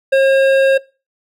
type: tone with hard clipping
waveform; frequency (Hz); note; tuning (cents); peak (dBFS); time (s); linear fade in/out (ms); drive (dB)
sine; 539; C#5; -49; -10; 0.12-0.78; 10; 11
effects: noise-tail reverb RT60 0.3 s tail -22 dB re dry